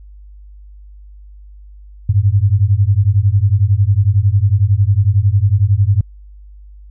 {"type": "beating tone pair", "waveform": "sine", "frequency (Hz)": [95.1, 106.1], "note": ["F#2", "G#2"], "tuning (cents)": [48, 38], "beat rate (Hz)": 11, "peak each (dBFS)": -12, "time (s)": [2.09, 6.01], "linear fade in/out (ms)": 5, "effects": ["added 50 Hz sine -35 dBFS peak until 6.9 s"]}